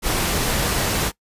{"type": "noise", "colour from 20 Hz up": "pink", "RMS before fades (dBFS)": -21, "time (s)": [0.02, 1.12], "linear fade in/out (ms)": 50, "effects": ["noise-tail reverb RT60 0.1 s tail -21 dB re dry", "resampled to 32000 Hz"]}